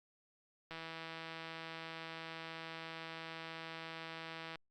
click train, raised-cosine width 0.3 ms, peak -30 dBFS, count 628, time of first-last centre 0.71-4.557 s, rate 163 Hz, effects Opus 48 kbps

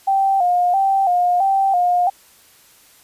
sine tone with vibrato, 745 Hz, F#5, 12 cents sharp, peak -13 dBFS, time 0.07-2.1 s, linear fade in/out 10 ms, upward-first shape square, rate 1.5 Hz, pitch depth 79 cents each way, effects white hiss -50 dBFS RMS until 3.03 s + resampled to 32000 Hz

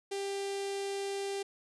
sawtooth tone with notch filter, 395.7 Hz, G4, 16 cents sharp, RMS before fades -36 dBFS, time 0.11-1.43 s, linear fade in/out 10 ms, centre 1300 Hz, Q 0.97, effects resampled to 24000 Hz

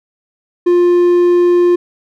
triangle tone, 351.9 Hz, F4, 13 cents sharp, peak -5 dBFS, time 0.66-1.76 s, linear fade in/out 10 ms, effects none

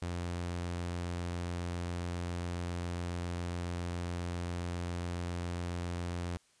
sawtooth tone, 87.31 Hz, F2, in tune, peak -31 dBFS, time 0.02-6.37 s, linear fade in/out 0 ms, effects white hiss -68 dBFS RMS until 6.6 s + resampled to 22050 Hz

